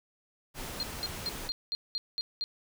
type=noise; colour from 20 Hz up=pink; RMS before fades=-40 dBFS; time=0.54-1.51 s; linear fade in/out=50 ms
type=tone bursts; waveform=sine; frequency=4201 Hz; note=C8; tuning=6 cents sharp; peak=-30 dBFS; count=8; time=0.8-2.44 s; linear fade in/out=0 ms; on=30 ms; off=200 ms
effects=none